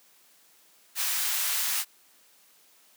white high-pass noise, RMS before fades -28 dBFS, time 0.95-1.85 s, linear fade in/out 50 ms, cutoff 1100 Hz, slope 12 dB/octave, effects white hiss -60 dBFS RMS until 2.96 s + high-pass 200 Hz 12 dB/octave

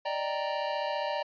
square chord, Eb major seventh, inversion third, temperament equal, 587.3 / 622.3 / 784 / 932.3 Hz, D5 / Eb5 / G5 / Bb5, 0 / 0 / 0 / 0 cents, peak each -34 / -39 / -38 / -35 dBFS, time 0.05-1.23 s, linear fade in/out 10 ms, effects resampled to 11025 Hz

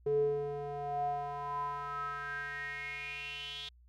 square tone with band-pass filter sweep, 143.7 Hz, D3, 37 cents flat, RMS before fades -37 dBFS, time 0.06-3.69 s, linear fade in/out 5 ms, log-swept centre 400 to 3500 Hz, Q 8.1, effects added 60 Hz sine -58 dBFS peak until 3.88 s

